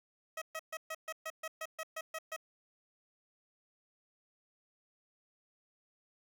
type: tone bursts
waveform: 15% pulse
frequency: 638 Hz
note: D#5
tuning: 43 cents sharp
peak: -32 dBFS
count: 12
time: 0.37-2.364 s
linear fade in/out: 5 ms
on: 47 ms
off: 130 ms
effects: none